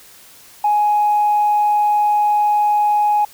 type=tone; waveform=sine; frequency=835 Hz; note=G#5; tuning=9 cents sharp; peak=-11 dBFS; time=0.64-3.25 s; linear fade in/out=5 ms; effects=tanh soft clip ceiling -8 dBFS + white hiss -44 dBFS RMS until 3.33 s